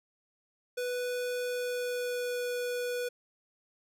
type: tone with pitch glide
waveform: square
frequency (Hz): 493.9 to 490.2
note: B4 to B4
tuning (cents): 0 to -13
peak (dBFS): -32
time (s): 0.77-3.09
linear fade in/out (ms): 10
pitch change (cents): -13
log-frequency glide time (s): 1.44-2.47
effects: none